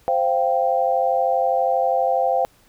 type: chord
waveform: sine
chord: C suspended fourth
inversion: none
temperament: equal with one note detuned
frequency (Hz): 523.3 / 691.6 / 784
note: C5 / F5 / G5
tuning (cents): 0 / -17 / 0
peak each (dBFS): -21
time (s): 0.08-2.45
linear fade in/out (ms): 0
effects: pink hiss -56 dBFS RMS until 2.68 s